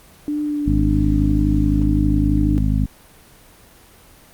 sine tone with vibrato, 294.9 Hz, D4, 7 cents sharp, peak -19 dBFS, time 0.28-2.58 s, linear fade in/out 0 ms, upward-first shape triangle, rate 1.9 Hz, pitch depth 22 cents each way
harmonic tone, 51.91 Hz, G#1, in tune, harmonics 1 / 2 / 3 / 4 / 5, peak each -18 / -21 / -23 / -24 / -25 dBFS, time 0.66-2.86 s, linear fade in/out 10 ms
effects pink hiss -47 dBFS RMS until 4.33 s + Opus 24 kbps

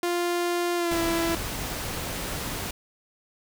sawtooth tone with pitch glide, 349 to 334 Hz, F4 to E4, -1 to +23 cents, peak -20 dBFS, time 0.03-1.35 s, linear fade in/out 2 ms, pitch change -76 cents, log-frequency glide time 0.76-1 s
pink noise, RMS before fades -32 dBFS, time 0.91-2.71 s, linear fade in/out 5 ms
effects none

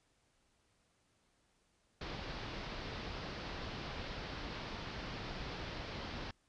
pink low-pass noise, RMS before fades -44 dBFS, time 2.01-6.31 s, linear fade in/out 2 ms, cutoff 5100 Hz, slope 48 dB/octave, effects pink hiss -75 dBFS RMS until 6.48 s + resampled to 22050 Hz

